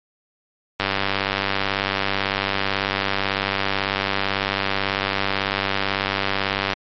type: click train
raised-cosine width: 0.3 ms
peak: -4 dBFS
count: 583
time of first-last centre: 0.8-6.733 s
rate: 98.1 Hz
effects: MP3 32 kbps